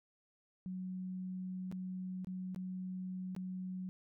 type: tone with dropouts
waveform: sine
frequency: 185 Hz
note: F#3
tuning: in tune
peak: -39 dBFS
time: 0.66-3.89 s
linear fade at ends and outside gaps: 0 ms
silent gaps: 1.715-1.724 / 2.246-2.271 / 2.547-2.561 / 3.35-3.364 s
effects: none